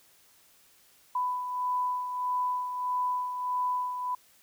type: beating tone pair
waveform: sine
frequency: 996 / 997.6 Hz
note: B5 / B5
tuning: +14 / +17 cents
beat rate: 1.6 Hz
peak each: -28 / -37 dBFS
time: 1.15-4.15 s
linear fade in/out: 5 ms
effects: white hiss -61 dBFS RMS until 4.42 s